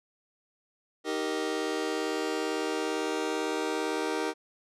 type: chord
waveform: sawtooth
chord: Eb major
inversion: none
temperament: just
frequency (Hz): 311.1 / 388.9 / 466.7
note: Eb4 / G4 / Bb4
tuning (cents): 0 / -14 / +2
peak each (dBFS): -29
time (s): 1.04-4.34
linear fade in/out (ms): 50
effects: low-pass 8000 Hz 12 dB/octave